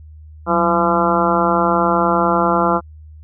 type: harmonic tone with a mistuned harmonic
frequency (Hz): 170.3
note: F3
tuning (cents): -43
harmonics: 1 / 2 / 3 / 4 / 5 / 6 / 7 / 8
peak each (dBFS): -21 / -21 / -21 / -21 / -21 / -21 / -21 / -21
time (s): 0.46-2.81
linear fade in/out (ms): 50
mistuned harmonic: 1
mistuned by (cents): +140
effects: added 77 Hz sine -36 dBFS peak until 3.23 s